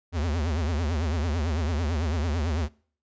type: tone with vibrato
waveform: square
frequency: 79.6 Hz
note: D#2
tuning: 40 cents sharp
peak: -25 dBFS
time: 0.12-2.69 s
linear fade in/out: 50 ms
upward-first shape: triangle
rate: 9 Hz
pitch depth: 230 cents each way
effects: noise-tail reverb RT60 0.5 s tail -24 dB re dry + resampled to 16000 Hz